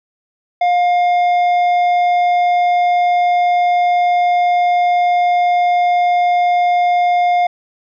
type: tone with tanh clipping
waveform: sine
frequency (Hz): 709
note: F5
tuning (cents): +26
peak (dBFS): -12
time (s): 0.61-7.47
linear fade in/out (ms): 5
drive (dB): 8
effects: none